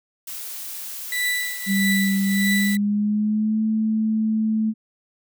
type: noise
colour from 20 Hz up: blue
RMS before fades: -33 dBFS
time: 0.27-2.76 s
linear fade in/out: 5 ms
type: tone with tremolo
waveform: 35% pulse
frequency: 1975.5 Hz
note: B6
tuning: in tune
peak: -18 dBFS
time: 1.12-2.77 s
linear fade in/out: 2 ms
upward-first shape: triangle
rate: 1.6 Hz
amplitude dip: 85%
type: tone with pitch glide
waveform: sine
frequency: 196 to 218.7 Hz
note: G3 to A3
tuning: 0 to -10 cents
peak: -18 dBFS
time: 1.66-4.74 s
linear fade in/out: 50 ms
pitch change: +190 cents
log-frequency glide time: 2.29-3.62 s
effects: none